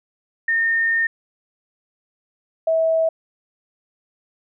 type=tone pair in turn; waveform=sine; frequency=1826 / 648.6 Hz; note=A#6 / E5; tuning=-36 / -28 cents; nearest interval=octave + tritone; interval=1792 cents; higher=first; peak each=-16 / -15 dBFS; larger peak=second; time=0.48-1.07 / 2.67-3.09 s; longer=first; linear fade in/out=5 ms; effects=none